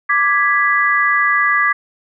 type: chord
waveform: sine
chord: G# diminished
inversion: second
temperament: equal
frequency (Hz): 1174.7 / 1661.2 / 1975.5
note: D6 / G#6 / B6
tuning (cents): 0 / 0 / 0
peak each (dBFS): -16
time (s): 0.09-1.73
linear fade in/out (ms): 10
effects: none